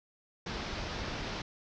pink low-pass noise, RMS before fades -38 dBFS, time 0.46-1.42 s, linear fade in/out 5 ms, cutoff 5700 Hz, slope 48 dB/octave, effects none

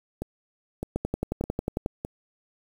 two click trains, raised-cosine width 2 ms, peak -17 / -13 dBFS, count 4 / 11, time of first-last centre 0.22-2.049 / 0.96-1.861 s, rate 1.64 / 11.1 Hz, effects 7-bit

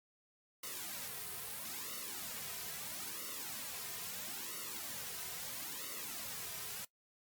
white noise with flanger, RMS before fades -44 dBFS, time 0.63-6.85 s, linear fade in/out 5 ms, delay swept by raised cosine 1.2 to 3.6 ms, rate 0.76 Hz, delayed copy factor -0.9, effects noise-tail reverb RT60 0.1 s tail -20 dB re dry + Opus 48 kbps

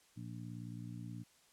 harmonic tone, 58.7 Hz, A#1, 13 cents sharp, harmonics 2 / 3 / 4 / 5, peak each -46 / -49 / -52 / -53 dBFS, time 0.16-1.24 s, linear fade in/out 20 ms, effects white hiss -68 dBFS RMS until 1.52 s + low-pass 10000 Hz 12 dB/octave

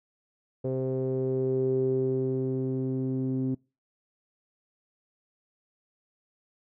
sawtooth tone with low-pass filter sweep, 130.81 Hz, C3, in tune, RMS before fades -28 dBFS, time 0.64-3.55 s, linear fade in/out 10 ms, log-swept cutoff 470 to 300 Hz, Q 7.4, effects noise-tail reverb RT60 0.3 s tail -25 dB re dry

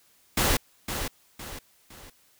pink noise with echo, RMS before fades -23 dBFS, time 0.37-0.57 s, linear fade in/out 5 ms, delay 510 ms, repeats 3, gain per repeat -8 dB, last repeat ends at 2.1 s, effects white hiss -62 dBFS RMS until 2.39 s

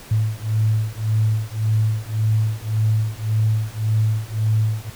sine beating tone pair, 108.1 / 109.9 Hz, A2 / A2, -30 / -2 cents, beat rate 1.8 Hz, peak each -20 dBFS, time 0.11-4.9 s, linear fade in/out 5 ms, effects pink hiss -41 dBFS RMS until 4.95 s

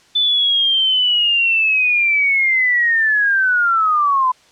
sine linear sweep, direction down, 3520 to 1000 Hz, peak -12 dBFS, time 0.15-4.32 s, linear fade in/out 10 ms, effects white hiss -51 dBFS RMS until 4.51 s + low-pass 6000 Hz 12 dB/octave

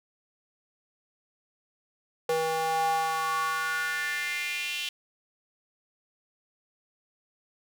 square tone with high-pass filter sweep, 160.6 Hz, E3, 45 cents flat, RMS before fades -29 dBFS, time 2.29-4.89 s, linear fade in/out 2 ms, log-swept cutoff 540 to 3000 Hz, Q 4.6, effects none

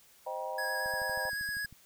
sine chord, C minor seventh, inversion none, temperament equal with one note detuned, 523.3 / 622.3 / 784 / 956.9 Hz, C5 / Eb5 / G5 / Bb5, 0 / 0 / 0 / +45 cents, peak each -40 dBFS, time 0.26-1.3 s, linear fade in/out 10 ms
square tone with vibrato, 1661.2 Hz, G#6, in tune, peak -34 dBFS, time 0.58-1.66 s, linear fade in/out 5 ms, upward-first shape square, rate 8.9 Hz, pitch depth 11 cents each way
click train, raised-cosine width 5 ms, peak -39 dBFS, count 12, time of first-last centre 0.86-1.726 s, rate 12.7 Hz
effects white hiss -61 dBFS RMS until 1.85 s

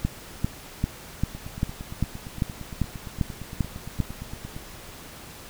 two click trains, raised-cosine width 5 ms, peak -10 / -23 dBFS, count 11 / 29, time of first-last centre 0.05-4.003 / 1.35-4.565 s, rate 2.53 / 8.71 Hz, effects pink hiss -43 dBFS RMS until 5.49 s

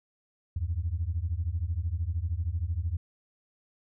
sine beating tone pair, 77.9 / 90.9 Hz, D#2 / F#2, +3 / -30 cents, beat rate 13 Hz, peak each -30 dBFS, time 0.56-2.97 s, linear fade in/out 5 ms, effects tanh soft clip ceiling -20 dBFS

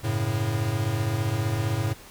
square chord, F# minor, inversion none, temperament equal with one note detuned, 94.72 / 110 / 138.59 Hz, F#2 / A2 / C#3, +41 / 0 / 0 cents, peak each -32 / -26 / -32 dBFS, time 0.03-1.94 s, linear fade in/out 20 ms, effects pink hiss -47 dBFS RMS until 2.1 s

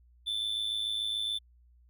triangle tone with amplitude modulation, 3520 Hz, A7, in tune, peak -26 dBFS, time 0.26-1.39 s, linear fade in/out 20 ms, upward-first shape sine, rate 107 Hz, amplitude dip 60%, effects added 60 Hz sine -58 dBFS peak until 1.89 s

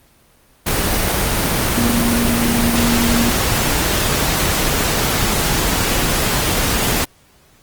sine tone in noise, 235.6 Hz, A#3, 19 cents sharp, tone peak -16 dBFS, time 1.77-3.31 s, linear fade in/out 10 ms, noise pink, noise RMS -17 dBFS, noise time 0.66-7.05 s, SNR -2 dB, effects pink hiss -52 dBFS RMS until 7.62 s + Opus 24 kbps

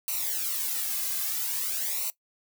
blue noise with flanger, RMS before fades -30 dBFS, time 0.08-2.1 s, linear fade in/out 0 ms, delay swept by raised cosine 0.59 to 2.19 ms, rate 0.5 Hz, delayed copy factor -0.9, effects noise-tail reverb RT60 0.1 s tail -18 dB re dry

